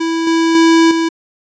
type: tone with level steps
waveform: square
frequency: 328.9 Hz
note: E4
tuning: 4 cents flat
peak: -15 / -11 / -7 / -13 dBFS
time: 0-1.09 s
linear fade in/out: 10 ms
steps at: 0.27 / 0.55 / 0.91 s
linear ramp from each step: 2 ms
effects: resampled to 16000 Hz